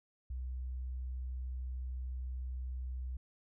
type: tone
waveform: sine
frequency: 63.3 Hz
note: B1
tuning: 43 cents sharp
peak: -37 dBFS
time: 0.3-3.17 s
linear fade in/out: 5 ms
effects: none